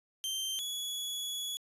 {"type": "tone pair in turn", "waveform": "sawtooth", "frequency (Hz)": [3136, 3383], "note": ["G7", "G#7"], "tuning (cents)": [0, 31], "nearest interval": "minor second", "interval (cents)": 131, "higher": "second", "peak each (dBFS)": [-30, -32], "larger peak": "first", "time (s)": [[0.24, 0.59], [0.59, 1.57]], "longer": "second", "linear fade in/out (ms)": 0, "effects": ["resampled to 32000 Hz"]}